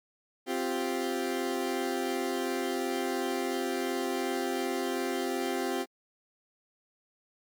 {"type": "chord", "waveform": "30% pulse", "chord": "C suspended fourth", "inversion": "none", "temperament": "equal", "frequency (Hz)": [261.6, 349.2, 392], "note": ["C4", "F4", "G4"], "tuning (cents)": [0, 0, 0], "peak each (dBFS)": -31, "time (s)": [0.46, 5.86], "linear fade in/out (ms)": 50, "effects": ["MP3 96 kbps"]}